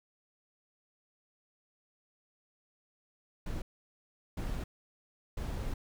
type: noise bursts at uneven times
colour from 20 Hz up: brown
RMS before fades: -36 dBFS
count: 3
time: 3.46-3.62 / 4.37-4.64 / 5.37-5.74 s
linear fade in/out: 5 ms
effects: none